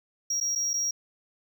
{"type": "tone with dropouts", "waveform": "triangle", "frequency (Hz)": 5650, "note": "F8", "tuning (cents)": 19, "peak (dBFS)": -24, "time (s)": [0.3, 0.91], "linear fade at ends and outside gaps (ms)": 5, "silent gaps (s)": [[0.402, 0.41], [0.552, 0.557], [0.734, 0.738]], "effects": []}